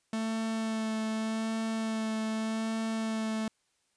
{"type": "tone with vibrato", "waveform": "45% pulse", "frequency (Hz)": 221.3, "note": "A3", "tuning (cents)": 10, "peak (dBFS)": -30, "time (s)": [0.13, 3.48], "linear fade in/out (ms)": 2, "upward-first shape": "sine", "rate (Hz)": 0.84, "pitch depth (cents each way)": 15, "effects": ["white hiss -74 dBFS RMS until 3.96 s", "resampled to 22050 Hz"]}